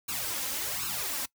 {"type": "noise with flanger", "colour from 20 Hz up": "white", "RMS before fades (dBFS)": -33, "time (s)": [0.08, 1.26], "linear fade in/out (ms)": 10, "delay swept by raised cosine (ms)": [0.74, 3.84], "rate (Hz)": 1.3, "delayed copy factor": 1, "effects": ["noise-tail reverb RT60 0.1 s tail -21 dB re dry", "high-pass 60 Hz 12 dB/octave"]}